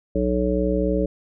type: harmonic tone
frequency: 61.74 Hz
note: B1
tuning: in tune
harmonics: 1 / 3 / 5 / 7 / 9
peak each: -25 / -25 / -25 / -25 / -25 dBFS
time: 0.15-1.06 s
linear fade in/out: 5 ms
effects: none